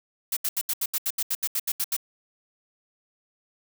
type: noise bursts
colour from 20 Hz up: blue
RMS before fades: -26 dBFS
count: 14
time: 0.32-1.966 s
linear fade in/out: 5 ms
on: 47 ms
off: 76 ms
effects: none